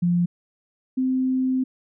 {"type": "tone pair in turn", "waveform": "sine", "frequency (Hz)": [174.61, 259], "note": ["F3", "C4"], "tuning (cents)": [0, -17], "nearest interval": "perfect fifth", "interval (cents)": 683, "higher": "second", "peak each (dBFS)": [-17, -19], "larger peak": "first", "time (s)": [[0.02, 0.26], [0.97, 1.64]], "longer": "second", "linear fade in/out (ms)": 10, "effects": []}